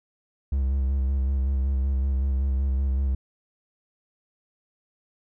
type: tone with vibrato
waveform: triangle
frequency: 67.1 Hz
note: C2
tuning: 44 cents sharp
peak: -19 dBFS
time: 0.52-3.15 s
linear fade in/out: 5 ms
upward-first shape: square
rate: 5.3 Hz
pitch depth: 35 cents each way
effects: none